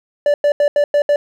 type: tone bursts at uneven times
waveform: triangle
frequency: 582 Hz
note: D5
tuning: 16 cents flat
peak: -8 dBFS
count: 6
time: 0.26-0.34 / 0.44-0.52 / 0.6-0.68 / 0.76-0.84 / 0.94-1.02 / 1.09-1.16 s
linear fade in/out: 2 ms
effects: none